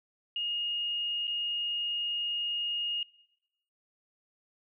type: tone with dropouts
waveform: sine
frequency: 2855 Hz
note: F7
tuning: 37 cents sharp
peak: -30 dBFS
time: 0.36-3.03 s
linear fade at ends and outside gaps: 2 ms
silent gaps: 1.271-1.277 s
effects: noise-tail reverb RT60 0.9 s tail -21 dB re dry